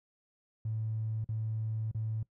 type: tone with dropouts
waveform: triangle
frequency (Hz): 110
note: A2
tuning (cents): 0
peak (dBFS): -28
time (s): 0.65-2.23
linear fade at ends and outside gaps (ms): 5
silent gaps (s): 1.244-1.289 / 1.914-1.947
effects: noise-tail reverb RT60 0.1 s tail -24 dB re dry + tanh soft clip ceiling -29 dBFS